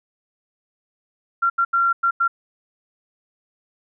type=tone bursts at uneven times; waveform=sine; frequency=1374 Hz; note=F6; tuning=29 cents flat; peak=-15 dBFS; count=5; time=1.42-1.5 / 1.58-1.65 / 1.73-1.93 / 2.03-2.11 / 2.2-2.28 s; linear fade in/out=10 ms; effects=none